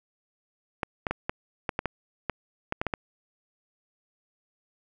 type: clicks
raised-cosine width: 0.5 ms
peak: -12 dBFS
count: 12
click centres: 0.832 / 1.068 / 1.11 / 1.295 / 1.692 / 1.791 / 1.857 / 2.297 / 2.724 / 2.815 / 2.867 / 2.938 s
effects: none